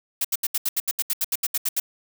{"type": "noise bursts", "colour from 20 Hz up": "blue", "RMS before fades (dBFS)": -23, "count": 15, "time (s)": [0.21, 1.8], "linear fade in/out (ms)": 5, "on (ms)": 36, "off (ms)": 75, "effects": []}